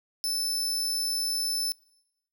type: tone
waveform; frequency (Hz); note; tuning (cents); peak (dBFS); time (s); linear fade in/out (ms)
sawtooth; 5274; E8; 0; -24; 0.24-1.72; 0
effects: noise-tail reverb RT60 1.0 s tail -25 dB re dry